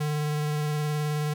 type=tone with vibrato; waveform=square; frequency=150 Hz; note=D3; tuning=37 cents sharp; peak=-26 dBFS; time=0-1.34 s; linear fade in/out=10 ms; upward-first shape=sine; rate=19 Hz; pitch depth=16 cents each way; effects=none